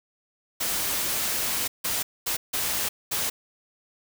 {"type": "noise bursts at uneven times", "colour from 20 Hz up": "white", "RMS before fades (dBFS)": -27, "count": 5, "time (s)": [[0.6, 1.68], [1.84, 2.03], [2.26, 2.37], [2.53, 2.89], [3.11, 3.3]], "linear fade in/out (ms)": 10, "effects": []}